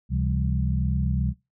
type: tone cluster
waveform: sine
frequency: 70.2 / 131.9 / 171 / 198.5 Hz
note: C#2 / C3 / F3 / G3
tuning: +22 / +14 / -36 / +22 cents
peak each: -25 / -26 / -31 / -31 dBFS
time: 0.09-1.34 s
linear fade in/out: 50 ms
effects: noise-tail reverb RT60 0.2 s tail -17 dB re dry